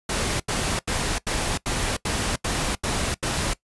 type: noise bursts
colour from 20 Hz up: pink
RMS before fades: -25 dBFS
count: 9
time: 0.09-3.536 s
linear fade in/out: 5 ms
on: 310 ms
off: 82 ms
effects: noise-tail reverb RT60 0.1 s tail -20 dB re dry + resampled to 24000 Hz